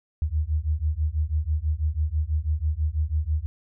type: beating tone pair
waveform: sine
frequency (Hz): 74.1 / 80.2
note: D2 / E2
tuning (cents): +16 / -47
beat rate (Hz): 6.1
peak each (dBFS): -25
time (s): 0.22-3.46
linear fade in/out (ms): 0
effects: none